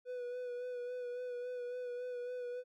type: tone with vibrato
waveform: triangle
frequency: 493.1 Hz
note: B4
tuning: 3 cents flat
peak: -37 dBFS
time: 0.05-2.64 s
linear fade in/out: 50 ms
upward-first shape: sine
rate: 3.6 Hz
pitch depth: 26 cents each way
effects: none